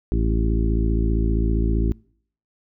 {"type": "harmonic tone with a mistuned harmonic", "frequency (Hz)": 55.2, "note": "A1", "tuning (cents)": 6, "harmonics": [1, 2, 3, 4, 5, 6, 7], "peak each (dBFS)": [-19, -26, -30, -29, -31, -29, -33], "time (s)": [0.12, 1.92], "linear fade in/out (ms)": 0, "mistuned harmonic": 7, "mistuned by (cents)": 35, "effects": ["noise-tail reverb RT60 0.6 s tail -26 dB re dry"]}